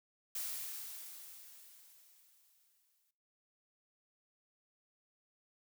blue noise with exponential decay, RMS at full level -39 dBFS, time 0.35-3.11 s, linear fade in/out 5 ms, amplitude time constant 600 ms, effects noise-tail reverb RT60 0.5 s tail -18 dB re dry

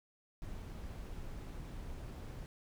brown noise, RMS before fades -45 dBFS, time 0.42-2.46 s, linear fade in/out 0 ms, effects none

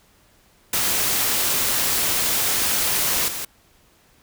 white noise with level steps, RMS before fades -21 / -29 dBFS, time 0.73-3.45 s, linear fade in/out 5 ms, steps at 3.28 s, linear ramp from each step 2 ms, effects pink hiss -57 dBFS RMS until 4.22 s

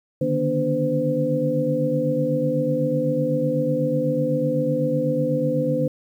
sine tone cluster, 144.6 / 152.6 / 241.3 / 293.2 / 512 Hz, D3 / D#3 / B3 / D4 / C5, -27 / -33 / -40 / -3 / -38 cents, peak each -29 / -26 / -27 / -26 / -22 dBFS, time 0.21-5.88 s, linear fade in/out 5 ms, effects 9-bit

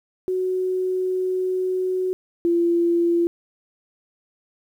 sine tone pair in turn, 370.5 / 342.1 Hz, F#4 / F4, +2 / -36 cents, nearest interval minor second, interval 138 cents, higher first, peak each -20 / -16 dBFS, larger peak second, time 0.28-2.13 / 2.45-3.27 s, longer first, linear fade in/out 0 ms, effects 9-bit

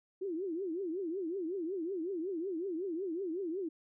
sine tone with vibrato, 355 Hz, F4, 28 cents sharp, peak -34 dBFS, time 0.21-3.69 s, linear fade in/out 10 ms, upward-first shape triangle, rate 5.4 Hz, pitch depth 250 cents each way, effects none

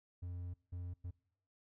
triangle tone bursts at uneven times, 88.6 Hz, F2, 25 cents sharp, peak -39 dBFS, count 3, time 0.22-0.54 / 0.72-0.94 / 1.04-1.11 s, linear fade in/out 10 ms, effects noise-tail reverb RT60 0.7 s tail -24 dB re dry

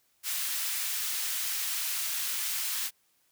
white high-pass noise, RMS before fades -32 dBFS, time 0.23-2.91 s, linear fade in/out 50 ms, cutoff 1500 Hz, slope 12 dB/octave, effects white hiss -70 dBFS RMS until 3.31 s

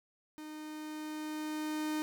45% pulse tone with level ramp, 307.1 Hz, D#4, 23 cents flat, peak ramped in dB -44 to -32 dBFS, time 0.38-2.02 s, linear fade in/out 0 ms, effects none

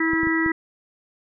harmonic tone, 324.9 Hz, E4, 25 cents flat, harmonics 1 / 3 / 4 / 5 / 6, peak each -21 / -33 / -31 / -31 / -23 dBFS, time 0-0.52 s, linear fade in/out 5 ms
clicks, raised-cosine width 3 ms, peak -19 dBFS, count 4, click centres 0.134 / 0.233 / 0.271 / 0.462 s
effects none

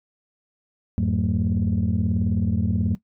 sine tone cluster, 85.5 / 104.1 / 185.1 / 223.9 Hz, F2 / G#2 / F#3 / A3, -36 / +5 / +1 / +30 cents, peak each -24 dBFS, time 0.98-2.95 s, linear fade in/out 0 ms, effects noise-tail reverb RT60 0.1 s tail -17 dB re dry + tanh soft clip ceiling -13 dBFS

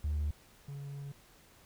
triangle tone pair in turn, 74.6 / 140.83 Hz, D2 / C#3, +28 / +28 cents, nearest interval major seventh, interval 1100 cents, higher second, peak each -27 / -38 dBFS, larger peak first, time 0.04-0.31 / 0.68-1.12 s, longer second, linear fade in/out 5 ms, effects tanh soft clip ceiling -26 dBFS + pink hiss -61 dBFS RMS until 1.65 s

